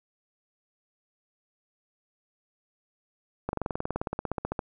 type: slowing click train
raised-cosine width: 1 ms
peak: -15 dBFS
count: 21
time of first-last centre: 3.49-4.592 s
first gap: 41 ms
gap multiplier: 1.03
effects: none